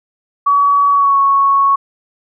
sine tone with pitch glide, 1134 to 1106.8 Hz, C#6 to C#6, +39 to -3 cents, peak -8 dBFS, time 0.46-1.76 s, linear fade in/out 10 ms, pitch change -42 cents, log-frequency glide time 0.9-1.18 s, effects none

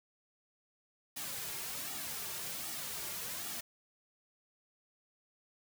white noise with flanger, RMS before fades -41 dBFS, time 1.16-3.61 s, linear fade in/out 10 ms, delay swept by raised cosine 1.9 to 4 ms, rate 1.3 Hz, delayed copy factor -0.7, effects none

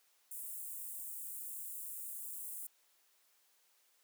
white high-pass noise, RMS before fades -45 dBFS, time 0.31-2.67 s, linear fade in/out 5 ms, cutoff 7900 Hz, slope 48 dB/octave, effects white hiss -72 dBFS RMS until 4.03 s + high-pass 400 Hz 12 dB/octave

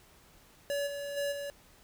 square tone with level steps, 569 Hz, C#5, 45 cents sharp, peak -31 / -37 / -31 / -37 dBFS, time 0.7-1.5 s, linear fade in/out 0 ms, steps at 0.86 / 1.16 / 1.31 s, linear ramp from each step 20 ms, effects pink hiss -60 dBFS RMS until 1.83 s

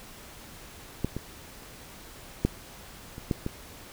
clicks, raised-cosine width 3 ms, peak -13 / -19 / -9 / -26 / -12 / -17 dBFS, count 6, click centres 1.046 / 1.166 / 2.45 / 3.181 / 3.312 / 3.464 s, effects pink hiss -47 dBFS RMS until 3.92 s

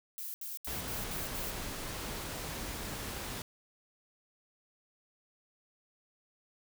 violet noise bursts, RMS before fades -41 dBFS, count 6, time 0.18-1.505 s, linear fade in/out 0 ms, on 160 ms, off 73 ms
pink noise, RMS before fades -40 dBFS, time 0.67-3.42 s, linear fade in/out 2 ms
effects none

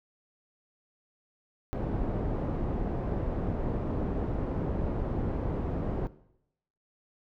pink low-pass noise, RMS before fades -31 dBFS, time 1.73-6.07 s, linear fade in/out 0 ms, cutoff 570 Hz, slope 12 dB/octave, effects noise-tail reverb RT60 0.8 s tail -18 dB re dry

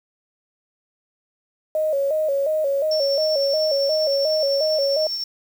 sine tone with vibrato, 587.3 Hz, D5, in tune, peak -18 dBFS, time 1.75-5.07 s, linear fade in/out 2 ms, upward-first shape square, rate 2.8 Hz, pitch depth 99 cents each way
sine tone with tremolo, 5440 Hz, F8, 46 cents flat, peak -22 dBFS, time 2.91-5.24 s, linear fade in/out 5 ms, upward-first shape triangle, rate 10 Hz, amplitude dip 40%
effects 7-bit

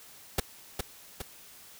pink noise with echo, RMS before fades -25 dBFS, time 0.38-0.4 s, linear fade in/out 5 ms, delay 410 ms, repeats 2, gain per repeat -5 dB, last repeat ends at 1.22 s, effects white hiss -52 dBFS RMS until 1.79 s

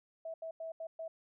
sine tone bursts at uneven times, 651 Hz, E5, 22 cents flat, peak -39 dBFS, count 5, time 0.25-0.34 / 0.42-0.51 / 0.6-0.72 / 0.8-0.87 / 0.99-1.08 s, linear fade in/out 5 ms, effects none

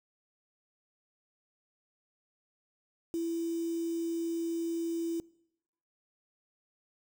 sine tone with quantisation, 333.5 Hz, E4, 20 cents sharp, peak -30 dBFS, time 3.14-5.2 s, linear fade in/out 0 ms, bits 8, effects noise-tail reverb RT60 0.8 s tail -24 dB re dry

